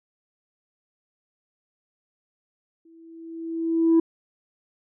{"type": "tone with exponential growth", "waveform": "sine", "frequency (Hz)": 328.9, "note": "E4", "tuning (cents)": -4, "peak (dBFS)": -11, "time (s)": [2.85, 4], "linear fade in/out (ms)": 5, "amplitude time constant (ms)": 250, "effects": ["tanh soft clip ceiling -12 dBFS"]}